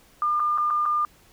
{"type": "tone with dropouts", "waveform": "sine", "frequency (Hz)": 1204, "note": "D6", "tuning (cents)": 43, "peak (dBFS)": -20, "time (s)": [0.22, 1.05], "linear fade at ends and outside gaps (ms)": 1, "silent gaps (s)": [[0.397, 0.401], [0.576, 0.582], [0.703, 0.707], [0.855, 0.86]], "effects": ["pink hiss -56 dBFS RMS until 1.32 s"]}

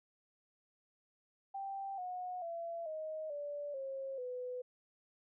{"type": "tone with pitch steps", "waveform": "sine", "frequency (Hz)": [784, 727.3, 674.7, 625.9, 580.6, 538.6, 499.6], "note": ["G5", "F#5", "E5", "D#5", "D5", "C#5", "B4"], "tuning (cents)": [0, -30, 40, 10, -20, -50, 20], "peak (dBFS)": -39, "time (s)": [1.54, 4.62], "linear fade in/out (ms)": 10, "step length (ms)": 440, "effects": []}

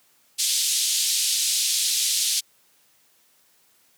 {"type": "band-pass noise", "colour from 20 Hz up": "pink", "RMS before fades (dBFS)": -23, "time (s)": [0.38, 2.41], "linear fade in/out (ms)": 20, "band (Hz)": [3500, 11000], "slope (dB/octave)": 24, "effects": ["white hiss -61 dBFS RMS until 3.97 s", "high-pass 100 Hz 12 dB/octave"]}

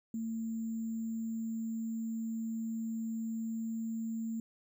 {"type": "tone with sample-and-hold", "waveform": "sine", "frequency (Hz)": 225.1, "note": "A3", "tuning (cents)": 40, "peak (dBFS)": -34, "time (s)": [0.14, 4.4], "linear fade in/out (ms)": 2, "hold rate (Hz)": 7350, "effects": []}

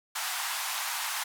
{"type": "band-pass noise", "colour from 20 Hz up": "pink", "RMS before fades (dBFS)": -33, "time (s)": [0.15, 1.24], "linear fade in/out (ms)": 10, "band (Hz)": [770, 16000], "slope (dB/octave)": 48, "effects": []}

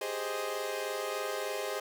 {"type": "chord", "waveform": "sawtooth", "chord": "Ab major seventh", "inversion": "third", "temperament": "equal", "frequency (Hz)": [392, 415.3, 523.3, 622.3], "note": ["G4", "Ab4", "C5", "Eb5"], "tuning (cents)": [0, 0, 0, 0], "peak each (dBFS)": [-38, -34, -34, -35], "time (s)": [0.01, 1.8], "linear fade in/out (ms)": 5, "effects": []}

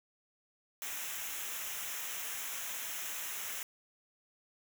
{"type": "noise with comb filter", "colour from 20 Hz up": "white", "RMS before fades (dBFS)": -40, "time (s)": [0.82, 3.63], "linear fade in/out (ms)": 0, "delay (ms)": 0.22, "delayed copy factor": -0.7, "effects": []}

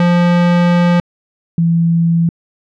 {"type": "tone pair in turn", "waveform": ["square", "sine"], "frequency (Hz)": [174.61, 167.5], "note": ["F3", "E3"], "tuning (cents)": [0, 28], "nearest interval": "minor second", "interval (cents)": 72, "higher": "first", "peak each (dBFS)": -9, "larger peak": "neither", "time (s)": [[0, 1], [1.58, 2.29]], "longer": "first", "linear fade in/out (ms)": 2, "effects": ["low-pass 3000 Hz 12 dB/octave"]}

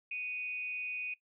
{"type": "tone with amplitude modulation", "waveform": "sine", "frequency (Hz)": 2489, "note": "D#7", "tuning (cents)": 0, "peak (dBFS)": -33, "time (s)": [0.11, 1.14], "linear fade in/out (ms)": 5, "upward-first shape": "sine", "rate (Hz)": 243, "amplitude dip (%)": 60, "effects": ["noise-tail reverb RT60 0.1 s tail -17 dB re dry"]}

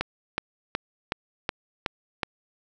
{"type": "click train", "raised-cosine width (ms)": 0.3, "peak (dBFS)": -9, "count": 7, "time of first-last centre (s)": [0.01, 2.232], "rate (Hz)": 2.7, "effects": []}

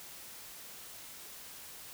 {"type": "silence", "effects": ["white hiss -49 dBFS RMS until 1.93 s"]}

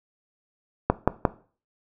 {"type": "click train", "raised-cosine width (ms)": 1, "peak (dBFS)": -3, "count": 3, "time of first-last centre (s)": [0.9, 1.252], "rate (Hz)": 5.68, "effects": ["noise-tail reverb RT60 0.4 s tail -17 dB re dry"]}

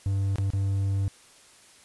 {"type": "tone with dropouts", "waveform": "triangle", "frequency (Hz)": 98, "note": "G2", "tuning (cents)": 0, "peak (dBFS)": -21, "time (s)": [0.06, 1.08], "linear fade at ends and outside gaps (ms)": 0, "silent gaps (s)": [[0.358, 0.384], [0.503, 0.534]], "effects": ["white hiss -54 dBFS RMS until 1.84 s", "resampled to 24000 Hz"]}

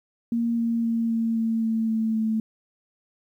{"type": "tone with pitch steps", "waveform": "sine", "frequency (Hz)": [233.1, 231.2, 229.4, 227.5, 225.7, 223.9, 222.1, 220.3], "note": ["A#3", "A#3", "A#3", "A#3", "A3", "A3", "A3", "A3"], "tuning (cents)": [0, -14, -28, -42, 44, 30, 16, 2], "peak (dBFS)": -21, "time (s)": [0.32, 2.4], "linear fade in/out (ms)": 2, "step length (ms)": 260, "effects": ["10-bit"]}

